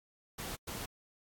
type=noise bursts at uneven times; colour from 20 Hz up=pink; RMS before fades=-41 dBFS; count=2; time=0.38-0.56 / 0.67-0.86 s; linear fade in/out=10 ms; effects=AAC 64 kbps